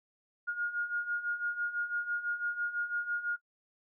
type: beating tone pair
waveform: sine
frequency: 1423 / 1429 Hz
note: F6 / F6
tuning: +32 / +39 cents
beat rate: 6 Hz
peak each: -37 / -32 dBFS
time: 0.47-3.37 s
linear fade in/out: 20 ms
effects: noise-tail reverb RT60 0.1 s tail -22 dB re dry